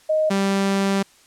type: tone pair in turn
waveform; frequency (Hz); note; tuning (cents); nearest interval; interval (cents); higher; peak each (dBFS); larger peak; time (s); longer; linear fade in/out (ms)
sine / sawtooth; 623 / 196.23; D#5 / G3; +2 / +2; octave + minor sixth; 2000; first; -16 / -14; second; 0.09-0.3 / 0.3-1.03; second; 10
effects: white hiss -53 dBFS RMS until 1.26 s + low-pass 9000 Hz 12 dB/octave